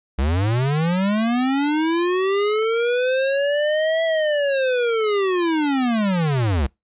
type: linear two-way sweep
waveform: square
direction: up then down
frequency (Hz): 62.1 to 659.3 to 62.1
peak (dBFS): -18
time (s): 0.18-6.67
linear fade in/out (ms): 10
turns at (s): 4.04
effects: noise-tail reverb RT60 0.2 s tail -26 dB re dry + resampled to 8000 Hz